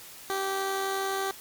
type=tone with amplitude modulation; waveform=15% pulse; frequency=388.5 Hz; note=G4; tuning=16 cents flat; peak=-20 dBFS; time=0.3-1.31 s; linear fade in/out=0 ms; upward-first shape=sine; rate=92 Hz; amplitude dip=30%; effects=white hiss -46 dBFS RMS until 1.4 s + MP3 96 kbps